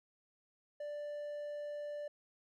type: tone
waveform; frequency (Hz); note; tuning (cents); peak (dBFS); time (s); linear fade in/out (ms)
triangle; 588; D5; +2; -38; 0.8-2.08; 5
effects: none